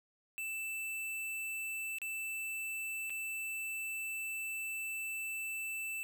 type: tone with dropouts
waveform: square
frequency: 2650 Hz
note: E7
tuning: 9 cents sharp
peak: -38 dBFS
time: 0.38-6.03 s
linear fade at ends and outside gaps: 0 ms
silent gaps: 1.985-2.017 / 3.097-3.103 s
effects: 11-bit